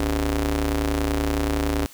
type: ring-modulated tone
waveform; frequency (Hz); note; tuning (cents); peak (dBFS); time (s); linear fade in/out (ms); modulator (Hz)
sawtooth; 107.8; A2; -35; -14; 0-1.86; 0; 177
effects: white hiss -47 dBFS RMS until 1.93 s